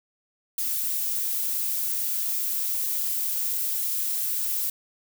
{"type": "noise", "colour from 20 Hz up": "violet", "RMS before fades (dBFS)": -27, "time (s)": [0.58, 4.7], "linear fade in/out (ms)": 2, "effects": []}